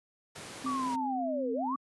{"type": "noise", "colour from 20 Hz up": "pink", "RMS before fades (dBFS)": -43, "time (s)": [0.35, 0.96], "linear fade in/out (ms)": 10}
{"type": "tone with vibrato", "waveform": "sine", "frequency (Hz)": 260.6, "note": "C4", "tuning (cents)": -7, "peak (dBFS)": -33, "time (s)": [0.64, 1.76], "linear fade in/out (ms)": 10, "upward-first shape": "triangle", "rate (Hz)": 9.4, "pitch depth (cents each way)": 27}
{"type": "linear two-way sweep", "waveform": "sine", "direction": "down then up", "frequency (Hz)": [1174.7, 440.1, 1174.7], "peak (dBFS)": -31, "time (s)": [0.66, 1.76], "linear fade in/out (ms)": 5, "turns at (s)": 1.53}
{"effects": ["high-pass 150 Hz 12 dB/octave", "resampled to 24000 Hz"]}